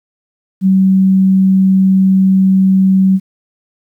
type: tone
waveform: sine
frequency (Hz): 190.4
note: F#3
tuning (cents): +50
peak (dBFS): -6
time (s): 0.61-3.2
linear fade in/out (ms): 50
effects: 8-bit